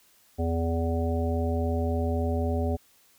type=harmonic tone; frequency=82.9 Hz; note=E2; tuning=10 cents sharp; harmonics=1 / 3 / 5 / 7 / 9; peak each=-26 / -31 / -33 / -34 / -36 dBFS; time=0.38-2.77 s; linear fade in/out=20 ms; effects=white hiss -61 dBFS RMS until 3.18 s